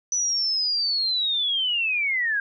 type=linear sweep; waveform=sine; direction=down; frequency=5990 to 1589 Hz; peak=-21 dBFS; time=0.12-2.4 s; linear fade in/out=2 ms; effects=none